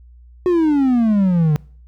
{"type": "exponential sweep", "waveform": "triangle", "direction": "down", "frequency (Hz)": [368, 146.83], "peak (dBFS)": -10, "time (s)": [0.46, 1.56], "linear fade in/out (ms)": 0, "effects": ["noise-tail reverb RT60 0.5 s tail -24 dB re dry", "added 60 Hz sine -41 dBFS peak until 1.87 s"]}